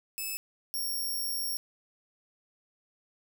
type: tone pair in turn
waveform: 5% pulse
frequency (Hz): 2606 / 5541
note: E7 / F8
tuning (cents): -20 / -15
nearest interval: octave + minor second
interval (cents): 1305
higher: second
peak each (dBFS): -24 / -25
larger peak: first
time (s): 0.18-0.37 / 0.74-1.57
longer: second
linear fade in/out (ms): 0
effects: none